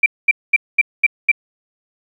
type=tone bursts; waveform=sine; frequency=2349 Hz; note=D7; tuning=in tune; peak=-7 dBFS; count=6; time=0.03-1.316 s; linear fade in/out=5 ms; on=31 ms; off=220 ms; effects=8-bit